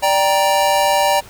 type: chord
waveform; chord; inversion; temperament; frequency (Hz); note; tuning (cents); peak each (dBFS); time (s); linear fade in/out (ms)
square; G minor; second; just; 588 / 784 / 940.8; D5 / G5 / Bb5; +2 / 0 / +16; -18; 0.02-1.21; 20
effects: pink hiss -41 dBFS RMS until 1.29 s

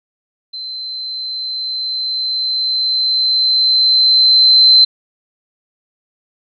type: tone with level ramp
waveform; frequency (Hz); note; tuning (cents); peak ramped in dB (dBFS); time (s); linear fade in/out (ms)
sine; 4082; C8; -44; -24 to -4; 0.53-4.85; 10
effects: none

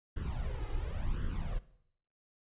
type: noise with flanger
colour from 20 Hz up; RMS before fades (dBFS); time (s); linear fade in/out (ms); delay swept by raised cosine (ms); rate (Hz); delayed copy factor
brown; -35; 0.16-1.59; 10; 0.63 to 2.43; 0.93; +0.8
effects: noise-tail reverb RT60 0.7 s tail -17 dB re dry + resampled to 8000 Hz

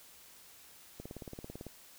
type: click train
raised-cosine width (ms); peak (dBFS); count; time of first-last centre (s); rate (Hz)
2; -30; 13; 1-1.667; 18
effects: white hiss -57 dBFS RMS until 1.98 s

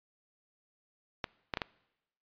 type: clicks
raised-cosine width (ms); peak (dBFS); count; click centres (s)
0.3; -16; 4; 1.242 / 1.538 / 1.572 / 1.618
effects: noise-tail reverb RT60 0.9 s tail -23 dB re dry + resampled to 11025 Hz

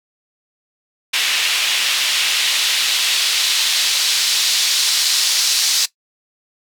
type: noise with band-pass filter sweep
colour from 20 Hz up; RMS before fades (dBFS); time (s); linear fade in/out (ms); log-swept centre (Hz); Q
white; -17; 1.13-5.86; 10; 2800 to 4700; 1.6
effects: noise-tail reverb RT60 0.1 s tail -17 dB re dry

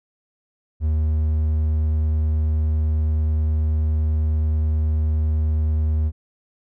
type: tone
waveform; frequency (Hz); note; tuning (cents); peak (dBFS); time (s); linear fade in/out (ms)
triangle; 77.4; D#2; -9; -15; 0.8-6.12; 50
effects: none

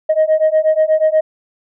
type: beating tone pair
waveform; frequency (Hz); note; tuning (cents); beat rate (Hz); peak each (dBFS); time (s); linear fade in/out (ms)
sine; 622.3 / 630.6; D#5 / D#5; 0 / +23; 8.3; -12; 0.09-1.21; 10
effects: tanh soft clip ceiling -6 dBFS

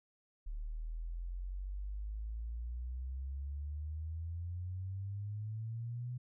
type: exponential sweep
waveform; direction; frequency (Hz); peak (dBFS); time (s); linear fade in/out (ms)
sine; up; 36.7 to 125.2; -38; 0.46-6.18; 10
effects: none

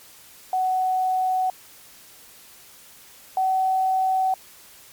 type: tone pair in turn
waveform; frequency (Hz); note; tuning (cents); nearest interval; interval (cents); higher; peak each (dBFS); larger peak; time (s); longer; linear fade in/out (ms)
sine; 746 / 756.4; F#5 / F#5; +14 / +38; unison; 24; second; -19 / -18; second; 0.53-1.5 / 3.37-4.34; neither; 2
effects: white hiss -48 dBFS RMS until 4.92 s + MP3 96 kbps

